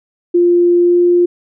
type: tone with pitch glide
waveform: sine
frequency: 349.2 to 351.2 Hz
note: F4 to F4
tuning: 0 to +10 cents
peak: -7 dBFS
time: 0.34-1.26 s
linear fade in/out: 10 ms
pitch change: +10 cents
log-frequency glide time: 0.8-0.98 s
effects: none